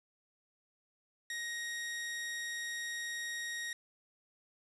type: tone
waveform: sawtooth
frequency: 1879 Hz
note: A#6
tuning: 13 cents sharp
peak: -34 dBFS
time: 1.3-3.73 s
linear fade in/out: 2 ms
effects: resampled to 24000 Hz + 10-bit